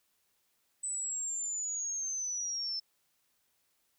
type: linear sweep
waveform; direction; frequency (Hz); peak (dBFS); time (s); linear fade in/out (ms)
sine; down; 8040 to 5274; -33; 0.83-2.8; 10
effects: white hiss -75 dBFS RMS until 3.98 s